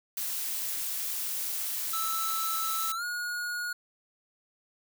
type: noise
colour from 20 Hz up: blue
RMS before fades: -33 dBFS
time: 0.17-2.92 s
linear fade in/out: 2 ms
type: tone with pitch glide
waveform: square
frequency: 1316 to 1443.4 Hz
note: E6 to F#6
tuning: -3 to -43 cents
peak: -32 dBFS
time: 1.93-3.73 s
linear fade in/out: 5 ms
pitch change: +160 cents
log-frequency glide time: 2.94-3.04 s
effects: none